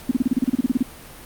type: tone bursts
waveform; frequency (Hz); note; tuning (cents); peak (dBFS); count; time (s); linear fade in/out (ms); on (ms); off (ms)
sine; 252.8; B3; +41; -14; 14; 0.09-0.828; 5; 23; 32
effects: pink hiss -41 dBFS RMS until 1.25 s + Opus 48 kbps